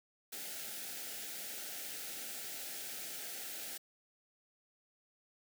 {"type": "band-stop noise", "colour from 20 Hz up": "white", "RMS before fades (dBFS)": -44, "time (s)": [0.32, 3.78], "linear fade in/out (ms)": 10, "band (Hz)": [870, 1300], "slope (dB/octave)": 96, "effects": ["high-pass 200 Hz 12 dB/octave"]}